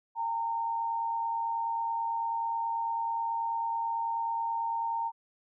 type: tone pair together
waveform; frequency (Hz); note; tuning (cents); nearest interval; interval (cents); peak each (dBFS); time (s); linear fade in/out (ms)
sine; 807.8 / 917; G#5 / A#5; -48 / -29; major second; 219; -39 / -29; 0.15-5.12; 50
effects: none